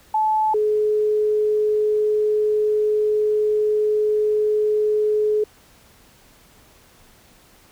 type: tone pair in turn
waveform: sine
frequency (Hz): 866 / 424.8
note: A5 / G#4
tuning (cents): -28 / +39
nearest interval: octave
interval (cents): 1233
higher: first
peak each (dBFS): -16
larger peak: neither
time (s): 0.14-0.54 / 0.54-5.44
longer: second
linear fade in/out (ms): 5
effects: pink hiss -52 dBFS RMS until 7.71 s